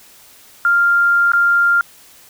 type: tone with dropouts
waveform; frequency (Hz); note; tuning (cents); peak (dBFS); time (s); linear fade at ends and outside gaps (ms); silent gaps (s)
sine; 1396; F6; -1; -10; 0.65-1.81; 1; 1.319-1.334
effects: white hiss -45 dBFS RMS until 2.29 s